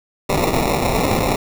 violet noise with sample-and-hold, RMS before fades -18 dBFS, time 0.29-1.36 s, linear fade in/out 5 ms, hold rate 1575 Hz, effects none

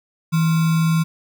sine tone with sample-and-hold, 162.9 Hz, E3, 20 cents flat, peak -14 dBFS, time 0.32-1.04 s, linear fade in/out 20 ms, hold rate 1225 Hz, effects none

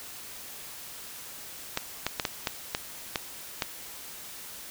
clicks, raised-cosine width 0.2 ms, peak -9 dBFS, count 8, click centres 1.774 / 2.066 / 2.198 / 2.252 / 2.472 / 2.749 / 3.158 / 3.622 s, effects white hiss -43 dBFS RMS until 4.7 s

